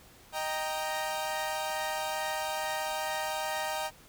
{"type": "chord", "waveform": "sawtooth", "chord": "Eb major", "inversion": "none", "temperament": "equal", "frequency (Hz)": [622.3, 784, 932.3], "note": ["Eb5", "G5", "Bb5"], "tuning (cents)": [0, 0, 0], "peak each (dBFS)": -32, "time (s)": [0.32, 3.91], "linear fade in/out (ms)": 50, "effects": ["pink hiss -56 dBFS RMS until 4.08 s"]}